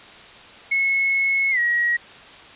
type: tone with pitch glide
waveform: sine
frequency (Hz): 2186 to 1903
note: C#7 to A#6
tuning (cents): -25 to +35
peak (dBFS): -17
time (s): 0.71-1.97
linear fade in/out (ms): 10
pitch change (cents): -240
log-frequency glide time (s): 1.51-1.59
effects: white hiss -43 dBFS RMS until 2.55 s + resampled to 8000 Hz